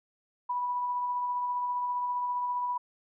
sine tone with tremolo, 983 Hz, B5, 8 cents flat, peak -27 dBFS, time 0.49-2.78 s, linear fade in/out 10 ms, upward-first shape sine, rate 15 Hz, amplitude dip 25%, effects none

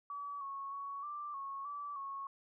sine tone with pitch steps, 1143 / 1102 / 1117 / 1178 / 1100 / 1157 / 1100 Hz, D6 / C#6 / C#6 / D6 / C#6 / D6 / C#6, -47 / -11 / +13 / +5 / -14 / -26 / -14 cents, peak -40 dBFS, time 0.1-2.27 s, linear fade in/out 2 ms, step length 310 ms, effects none

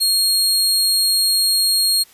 sawtooth tone, 4264 Hz, C8, 32 cents sharp, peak -11 dBFS, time 0-2.04 s, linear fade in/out 20 ms, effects white hiss -49 dBFS RMS until 2.13 s + resampled to 32000 Hz

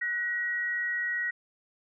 sine tone pair together, 1480 / 1902.4 Hz, F#6 / A#6, 0 / +35 cents, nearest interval major third, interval 435 cents, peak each -37 / -28 dBFS, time 0.01-1.31 s, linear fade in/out 10 ms, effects none

